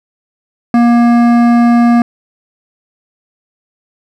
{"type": "tone with hard clipping", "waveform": "sine", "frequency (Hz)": 237.1, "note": "A#3", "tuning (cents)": 30, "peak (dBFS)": -7, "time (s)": [0.74, 2.02], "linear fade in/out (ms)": 2, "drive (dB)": 13, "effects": []}